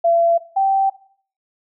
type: tone pair in turn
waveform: sine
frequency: 677 / 778 Hz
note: E5 / G5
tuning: +46 / -13 cents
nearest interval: major second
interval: 241 cents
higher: second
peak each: -12 / -13 dBFS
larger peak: first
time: 0.04-0.38 / 0.56-0.9 s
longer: neither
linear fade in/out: 10 ms
effects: noise-tail reverb RT60 0.5 s tail -17 dB re dry